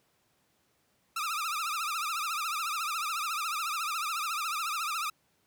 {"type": "tone with vibrato", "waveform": "sawtooth", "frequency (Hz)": 1269, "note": "D#6", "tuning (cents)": 34, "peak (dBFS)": -27, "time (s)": [1.16, 5.1], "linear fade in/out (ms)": 5, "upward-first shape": "triangle", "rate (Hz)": 14, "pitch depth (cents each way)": 160, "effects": ["pink hiss -71 dBFS RMS until 5.46 s", "high-pass 100 Hz 12 dB/octave"]}